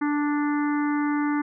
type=harmonic tone; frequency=293.7 Hz; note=D4; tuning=in tune; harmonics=1 / 3 / 4 / 5 / 6 / 7; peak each=-22 / -32 / -34 / -36 / -38 / -39 dBFS; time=0.01-1.42 s; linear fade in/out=10 ms; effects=none